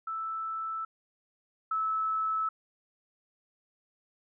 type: tone pair in turn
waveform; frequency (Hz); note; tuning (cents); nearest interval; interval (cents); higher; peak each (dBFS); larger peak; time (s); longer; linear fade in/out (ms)
sine; 1318.5 / 1304.1; E6 / E6; 0 / -19; unison; 19; first; -32 / -27; second; 0.07-0.85 / 1.71-2.49; neither; 5
effects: none